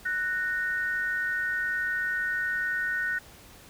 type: tone pair together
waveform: sine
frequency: 1484.8 / 1846 Hz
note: F#6 / A#6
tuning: +6 / -17 cents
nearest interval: major third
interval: 377 cents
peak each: -28 / -30 dBFS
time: 0.05-3.19 s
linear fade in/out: 10 ms
effects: pink hiss -51 dBFS RMS until 3.69 s